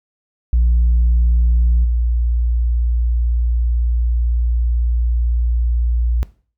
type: tone with level steps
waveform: sine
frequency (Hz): 59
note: A#1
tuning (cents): +22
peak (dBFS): -9 / -13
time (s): 0.53-6.23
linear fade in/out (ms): 0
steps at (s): 1.84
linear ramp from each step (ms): 10
effects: noise-tail reverb RT60 0.4 s tail -18 dB re dry + tanh soft clip ceiling -8 dBFS